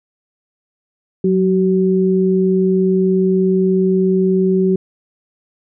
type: tone pair together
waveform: sine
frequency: 185 / 378.2 Hz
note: F#3 / F#4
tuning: 0 / +38 cents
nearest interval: octave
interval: 1238 cents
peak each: -14 dBFS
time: 1.24-4.76 s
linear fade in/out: 5 ms
effects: none